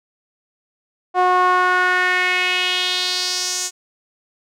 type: tone with band-pass filter sweep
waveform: sawtooth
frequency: 364.1 Hz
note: F#4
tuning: 28 cents flat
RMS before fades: -18 dBFS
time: 1.14-3.71 s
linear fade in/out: 50 ms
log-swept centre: 840 to 7000 Hz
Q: 3
effects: none